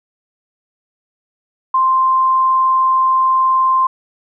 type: tone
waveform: sine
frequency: 1046.5 Hz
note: C6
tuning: in tune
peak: -10 dBFS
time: 1.74-3.87 s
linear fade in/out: 5 ms
effects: none